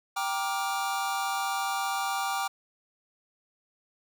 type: chord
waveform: square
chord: G minor seventh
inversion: none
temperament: just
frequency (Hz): 784 / 940.8 / 1176 / 1411.2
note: G5 / Bb5 / D6 / F6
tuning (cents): 0 / +16 / +2 / +18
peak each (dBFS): -32 / -37 / -34 / -37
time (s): 0.16-2.48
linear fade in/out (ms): 10
effects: none